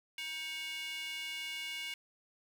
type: tone with high-pass filter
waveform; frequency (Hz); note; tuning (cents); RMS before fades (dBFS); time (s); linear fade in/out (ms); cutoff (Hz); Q
square; 316.3; D#4; +29; -41; 0.18-1.94; 2; 2500; 6.5
effects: none